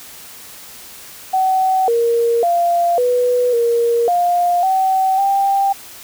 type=tone with pitch steps; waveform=sine; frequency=756 / 467.3 / 691 / 492.8 / 469.4 / 704 / 762 / 789 Hz; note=F#5 / A#4 / F5 / B4 / A#4 / F5 / G5 / G5; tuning=+37 / +4 / -19 / -4 / +12 / +14 / -49 / +11 cents; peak=-12 dBFS; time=1.33-5.73 s; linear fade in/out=10 ms; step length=550 ms; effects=white hiss -37 dBFS RMS until 6.03 s